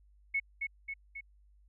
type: tone with echo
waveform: sine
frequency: 2200 Hz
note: C#7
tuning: 14 cents flat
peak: -28 dBFS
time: 0.34-0.4 s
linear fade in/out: 10 ms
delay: 270 ms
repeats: 3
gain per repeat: -4 dB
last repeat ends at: 1.21 s
effects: added 50 Hz sine -60 dBFS peak until 1.68 s